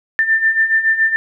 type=beating tone pair; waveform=sine; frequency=1782 / 1789.1 Hz; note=A6 / A6; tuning=+22 / +28 cents; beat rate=7.1 Hz; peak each=-18 / -13 dBFS; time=0.19-1.16 s; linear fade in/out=0 ms; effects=none